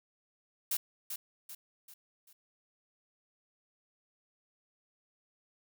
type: noise with echo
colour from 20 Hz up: blue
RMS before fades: -32 dBFS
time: 0.71-0.77 s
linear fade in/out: 5 ms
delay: 390 ms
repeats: 4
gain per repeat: -7 dB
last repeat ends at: 2.33 s
effects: none